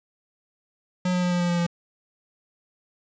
square tone with pitch steps, 181.4 / 179.84 / 178.28 / 176.75 / 175.22 / 173.71 / 172.21 Hz, F#3 / F#3 / F3 / F3 / F3 / F3 / F3, -34 / -49 / +36 / +21 / +6 / -9 / -24 cents, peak -22 dBFS, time 1.05-1.666 s, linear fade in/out 5 ms, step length 88 ms, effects resampled to 16000 Hz + 8-bit

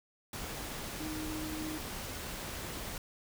sine tone in noise, 311.1 Hz, D#4, in tune, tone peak -38 dBFS, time 1-1.78 s, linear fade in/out 2 ms, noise pink, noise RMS -41 dBFS, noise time 0.33-2.98 s, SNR 0 dB, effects none

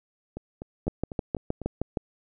two click trains, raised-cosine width 2 ms, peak -13 / -22 dBFS, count 8 / 6, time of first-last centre 0.88-1.972 / 0.37-1.617 s, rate 6.41 / 4.01 Hz, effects none

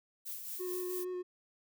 violet noise with tremolo, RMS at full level -41 dBFS, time 0.25-1.05 s, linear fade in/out 20 ms, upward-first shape sine, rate 4.5 Hz, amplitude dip 45%
triangle tone with vibrato, 363.2 Hz, F#4, 32 cents flat, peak -34 dBFS, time 0.59-1.23 s, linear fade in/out 20 ms, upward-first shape square, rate 6.4 Hz, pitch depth 12 cents each way
effects none

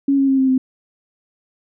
sine tone with pitch steps, 277.2 / 272.8 / 268.4 / 264.1 / 259.8 Hz, C#4 / C#4 / C4 / C4 / C4, 0 / -28 / +44 / +16 / -12 cents, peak -12 dBFS, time 0.08-0.58 s, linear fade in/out 5 ms, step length 100 ms, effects none

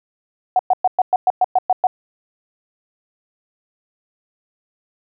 sine tone bursts, 740 Hz, F#5, in tune, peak -10 dBFS, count 10, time 0.56-1.87 s, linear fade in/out 2 ms, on 32 ms, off 110 ms, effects none

